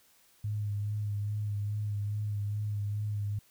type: tone with vibrato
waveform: sine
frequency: 103.83 Hz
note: G#2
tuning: in tune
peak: -30 dBFS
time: 0.44-3.39 s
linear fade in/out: 5 ms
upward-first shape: sine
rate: 2.4 Hz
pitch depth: 27 cents each way
effects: white hiss -64 dBFS RMS until 3.5 s